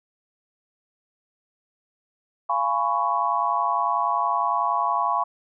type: chord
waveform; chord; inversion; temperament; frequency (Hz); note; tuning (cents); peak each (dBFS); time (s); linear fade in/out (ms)
sine; C# dominant seventh; first; just; 693 / 831.5 / 997.9 / 1108.7; E#5 / G#5 / B5 / C#6; -14 / +2 / +18 / 0; -28 / -27 / -25 / -24; 2.49-5.24; 10
effects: none